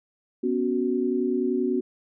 sine chord, B suspended second, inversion none, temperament equal, 246.9 / 277.2 / 370 Hz, B3 / C#4 / F#4, 0 / 0 / 0 cents, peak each -26 / -28 / -25 dBFS, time 0.43-1.81 s, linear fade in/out 10 ms, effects none

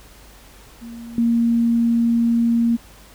sine tone with level steps, 233.1 Hz, A#3, in tune, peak -32 / -14 dBFS, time 0.81-2.77 s, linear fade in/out 20 ms, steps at 1.18 s, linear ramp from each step 2 ms, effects added 50 Hz sine -47 dBFS peak until 3.14 s + pink hiss -47 dBFS RMS until 3.14 s

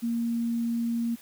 sine tone, 233.1 Hz, A#3, in tune, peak -25 dBFS, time 0.02-1.16 s, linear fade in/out 20 ms, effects white hiss -52 dBFS RMS until 1.21 s

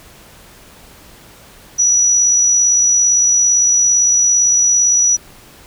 sine tone with amplitude modulation, 5870 Hz, F#8, 15 cents flat, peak -8 dBFS, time 1.78-5.17 s, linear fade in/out 20 ms, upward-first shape sine, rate 57.7 Hz, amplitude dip 25%, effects pink hiss -42 dBFS RMS until 5.66 s

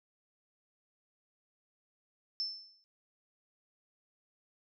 sine tone with exponential decay, 5300 Hz, E8, 9 cents sharp, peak -30 dBFS, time 2.4-2.84 s, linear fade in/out 0 ms, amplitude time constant 95 ms, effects none

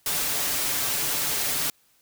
white noise with comb filter, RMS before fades -26 dBFS, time 0.06-1.7 s, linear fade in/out 2 ms, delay 6.9 ms, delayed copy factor +0.55, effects white hiss -63 dBFS RMS until 2.01 s

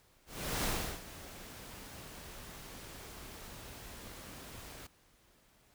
pink noise with ADSR envelope, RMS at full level -33 dBFS, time 0.26-4.87 s, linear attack 380 ms, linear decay 360 ms, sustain -16 dB, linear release 6 ms, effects pink hiss -67 dBFS RMS until 5.74 s

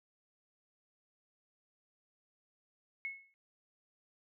sine tone with exponential decay, 2188 Hz, C#7, 23 cents flat, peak -34 dBFS, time 3.05-3.34 s, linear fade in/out 0 ms, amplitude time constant 62 ms, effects none

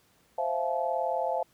sine chord, F major seventh, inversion second, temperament equal with one note detuned, 523.3 / 659.3 / 698.5 / 862.4 Hz, C5 / E5 / F5 / A5, 0 / 0 / 0 / -35 cents, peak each -32 dBFS, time 0.38-1.43 s, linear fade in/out 5 ms, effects pink hiss -65 dBFS RMS until 1.53 s + high-pass 60 Hz 12 dB/octave

